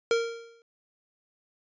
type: tone with exponential decay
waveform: square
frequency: 462.8 Hz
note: A#4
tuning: 13 cents flat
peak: -20 dBFS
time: 0.11-0.62 s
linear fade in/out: 1 ms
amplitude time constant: 110 ms
effects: resampled to 16000 Hz